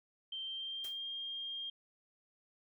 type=tone with pitch glide; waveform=sine; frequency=3136 to 3213 Hz; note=G7 to G7; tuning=0 to +42 cents; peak=-39 dBFS; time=0.32-1.7 s; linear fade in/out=5 ms; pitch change=+42 cents; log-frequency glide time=0.42-1.07 s
type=noise with exponential decay; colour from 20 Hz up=white; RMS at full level=-47 dBFS; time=0.84-1.01 s; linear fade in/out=5 ms; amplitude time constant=36 ms
effects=none